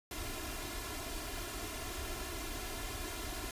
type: noise with comb filter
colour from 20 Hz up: pink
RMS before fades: -41 dBFS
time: 0.11-3.51 s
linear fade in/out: 2 ms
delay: 2.9 ms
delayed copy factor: +0.9
effects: resampled to 32000 Hz